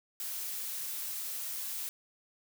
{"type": "noise", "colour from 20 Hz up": "blue", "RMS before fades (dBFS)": -38, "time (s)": [0.2, 1.89], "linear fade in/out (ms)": 0, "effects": []}